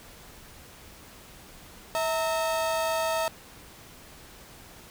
35% pulse tone pair together, 648.9 / 918 Hz, E5 / A#5, -27 / -27 cents, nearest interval tritone, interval 600 cents, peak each -25 / -29 dBFS, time 1.95-3.28 s, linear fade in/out 0 ms, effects pink hiss -49 dBFS RMS until 4.9 s

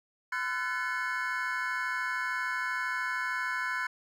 triangle tone cluster, 1015 / 1361 / 1494 / 1737 / 2179 Hz, B5 / F6 / F#6 / A6 / C#7, +47 / -45 / +16 / -23 / -30 cents, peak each -35 / -38 / -32 / -34 / -38 dBFS, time 0.32-3.87 s, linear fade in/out 5 ms, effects none

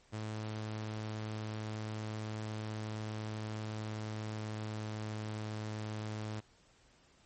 sawtooth tone with pitch glide, 108.2 to 107.58 Hz, A2 to A2, -29 to -39 cents, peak -34 dBFS, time 0.12-6.41 s, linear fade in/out 20 ms, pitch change -10 cents, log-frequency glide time 3.72-5.38 s, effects pink hiss -66 dBFS RMS until 7.25 s + MP3 32 kbps

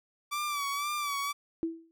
sawtooth tone with vibrato, 1157 Hz, D6, 26 cents flat, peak -27 dBFS, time 0.31-1.33 s, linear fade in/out 20 ms, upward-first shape sine, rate 2 Hz, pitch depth 58 cents each way
sine tone with exponential decay, 328.7 Hz, E4, 5 cents flat, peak -25 dBFS, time 1.63-1.91 s, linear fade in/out 0 ms, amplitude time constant 60 ms
effects none

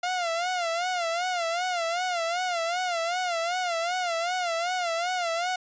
sawtooth tone with vibrato, 698.5 Hz, F5, in tune, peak -22 dBFS, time 0.03-5.56 s, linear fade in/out 5 ms, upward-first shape sine, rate 2.6 Hz, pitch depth 100 cents each way, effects resampled to 16000 Hz

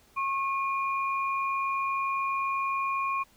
sine tone pair together, 1088.1 / 2423 Hz, C#6 / D#7, -33 / -47 cents, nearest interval octave + major second, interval 1386 cents, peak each -27 / -34 dBFS, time 0.16-3.24 s, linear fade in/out 20 ms, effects pink hiss -61 dBFS RMS until 3.36 s

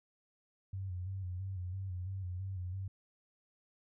sine tone with vibrato, 93.1 Hz, F#2, 11 cents sharp, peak -37 dBFS, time 0.73-2.88 s, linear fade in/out 5 ms, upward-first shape square, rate 3 Hz, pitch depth 56 cents each way, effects none

